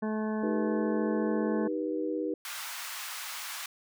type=harmonic tone; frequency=216.3 Hz; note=A3; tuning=29 cents flat; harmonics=1 / 2 / 3 / 4 / 5 / 7 / 8; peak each=-30 / -36 / -40 / -42 / -44 / -47 / -48 dBFS; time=0.02-1.68 s; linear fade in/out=10 ms
type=chord; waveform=sine; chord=Eb augmented; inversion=none; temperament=just; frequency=311.1 / 388.9 / 486.1 Hz; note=Eb4 / G4 / B4; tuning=0 / -14 / -28 cents; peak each=-32 / -35 / -34 dBFS; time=0.43-2.34 s; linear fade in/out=2 ms
type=high-pass noise; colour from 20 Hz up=pink; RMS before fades=-39 dBFS; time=2.45-3.66 s; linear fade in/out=2 ms; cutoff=1000 Hz; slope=24 dB/octave
effects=none